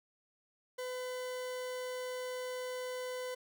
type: tone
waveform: 40% pulse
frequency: 504 Hz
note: B4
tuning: 35 cents sharp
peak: -37 dBFS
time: 0.78-3.35 s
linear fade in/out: 10 ms
effects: none